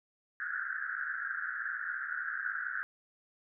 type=band-pass noise; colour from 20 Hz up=white; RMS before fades=-37 dBFS; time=0.4-2.83 s; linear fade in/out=0 ms; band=1400 to 1700 Hz; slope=96 dB/octave; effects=none